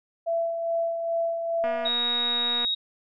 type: tone with tremolo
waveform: sine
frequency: 669 Hz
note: E5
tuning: 25 cents sharp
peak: -22 dBFS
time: 0.26-1.89 s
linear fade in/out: 20 ms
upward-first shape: sine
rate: 2.4 Hz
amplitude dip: 45%
type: click train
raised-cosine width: 0.5 ms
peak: -21 dBFS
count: 243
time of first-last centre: 1.64-2.648 s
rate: 240 Hz
type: tone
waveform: sine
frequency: 3781 Hz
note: A#7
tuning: 24 cents sharp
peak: -23 dBFS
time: 1.85-2.75 s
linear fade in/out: 10 ms
effects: none